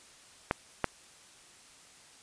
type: clicks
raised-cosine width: 0.5 ms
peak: -11 dBFS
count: 2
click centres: 0.511 / 0.843 s
effects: white hiss -56 dBFS RMS until 2.22 s + resampled to 22050 Hz